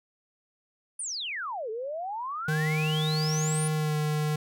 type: exponential two-way sweep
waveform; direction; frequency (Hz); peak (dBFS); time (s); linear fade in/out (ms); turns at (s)
sine; down then up; 9956 to 423.6 to 9956; -31; 0.99-3.68; 5; 1.7
type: tone with pitch glide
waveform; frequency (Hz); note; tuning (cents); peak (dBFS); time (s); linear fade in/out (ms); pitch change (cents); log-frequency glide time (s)
square; 154.9 to 151.8; D#3 to D#3; -7 to -42; -26; 2.48-4.36; 5; -35; 3.74-3.96
effects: none